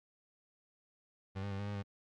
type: tone with pitch steps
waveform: 30% pulse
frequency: 96.5 / 100.8 / 97.7 / 101.5 / 102.5 / 99.9 Hz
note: G2 / G2 / G2 / G#2 / G#2 / G2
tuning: -27 / +49 / -5 / -39 / -22 / +33 cents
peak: -35 dBFS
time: 1.35-1.83 s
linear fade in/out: 20 ms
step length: 80 ms
effects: low-pass 4000 Hz 12 dB/octave + Opus 48 kbps